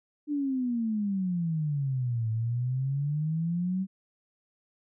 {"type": "exponential two-way sweep", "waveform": "sine", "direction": "down then up", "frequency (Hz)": [300, 110, 193.4], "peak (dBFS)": -26, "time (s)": [0.27, 3.87], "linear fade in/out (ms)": 50, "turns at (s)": 2.3, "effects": []}